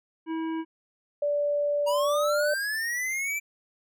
harmonic tone, 323.7 Hz, E4, 31 cents flat, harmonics 1 / 3 / 5 / 7 / 9, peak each -28 / -38 / -46 / -49 / -52 dBFS, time 0.26-0.65 s, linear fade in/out 50 ms
sine tone with pitch glide, 582 to 593.2 Hz, D5 to D5, -16 to +17 cents, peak -23 dBFS, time 1.22-2.54 s, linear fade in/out 5 ms, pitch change +33 cents, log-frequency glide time 2.03-2.38 s
square linear sweep, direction up, 932.3 to 2349 Hz, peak -28 dBFS, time 1.86-3.4 s, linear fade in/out 20 ms
effects none

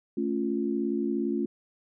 sine chord, A augmented, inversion none, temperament equal, 220 / 277.2 / 349.2 Hz, A3 / C#4 / E#4, 0 / 0 / 0 cents, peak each -30 dBFS, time 0.17-1.46 s, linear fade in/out 5 ms, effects none

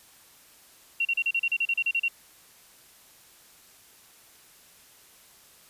sine tone bursts, 2745 Hz, F7, 31 cents flat, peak -22 dBFS, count 13, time 1-2.083 s, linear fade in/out 5 ms, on 51 ms, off 35 ms, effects white hiss -55 dBFS RMS until 5.69 s + resampled to 32000 Hz

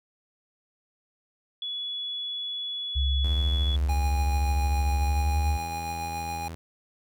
sine tone, 3399 Hz, G#7, 39 cents sharp, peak -30 dBFS, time 1.62-3.76 s, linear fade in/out 2 ms
sine tone with pitch glide, 69.3 to 73.85 Hz, C#2 to D2, 0 to +10 cents, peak -22 dBFS, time 2.95-5.58 s, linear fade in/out 20 ms, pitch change +110 cents, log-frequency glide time 4.98-5.43 s
sawtooth tone with vibrato, 82.8 Hz, E2, 8 cents sharp, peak -32 dBFS, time 3.24-6.55 s, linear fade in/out 0 ms, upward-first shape sine, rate 7.9 Hz, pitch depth 21 cents each way
square tone with tremolo, 820 Hz, G#5, 22 cents flat, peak -31 dBFS, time 3.89-6.48 s, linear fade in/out 2 ms, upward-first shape sine, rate 7.1 Hz, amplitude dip 25%
effects none

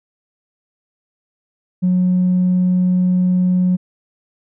triangle tone with tanh clipping, 181.9 Hz, F#3, 29 cents flat, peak -12 dBFS, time 1.82-3.77 s, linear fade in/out 20 ms, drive 5 dB, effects none

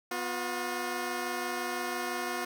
10% pulse tone pair together, 246.9 / 357.4 Hz, B3 / F4, 0 / +40 cents, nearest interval tritone, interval 640 cents, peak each -29 / -25 dBFS, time 0.11-2.45 s, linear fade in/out 5 ms, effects none

